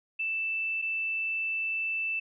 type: tone pair in turn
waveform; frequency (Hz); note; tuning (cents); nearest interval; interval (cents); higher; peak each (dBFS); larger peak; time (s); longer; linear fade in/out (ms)
sine; 2649 / 2649; E7 / E7; +8 / +8; unison; 0; neither; -28; neither; 0.19-0.82 / 0.82-2.2; second; 10
effects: none